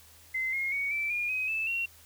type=tone with pitch steps; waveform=sine; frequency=2062 / 2147 / 2236 / 2328 / 2424 / 2524 / 2628 / 2737 Hz; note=C7 / C7 / C#7 / D7 / D#7 / D#7 / E7 / F7; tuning=-26 / +44 / +14 / -16 / -46 / +24 / -6 / -36 cents; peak=-28 dBFS; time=0.34-1.86 s; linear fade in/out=10 ms; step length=190 ms; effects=added 81 Hz sine -60 dBFS peak until 2.05 s + white hiss -56 dBFS RMS until 2.05 s